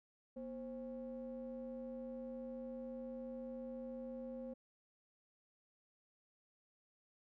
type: ring-modulated tone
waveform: triangle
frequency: 143.7 Hz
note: D3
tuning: 37 cents flat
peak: -39 dBFS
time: 0.36-4.54 s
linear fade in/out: 10 ms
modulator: 384 Hz
effects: none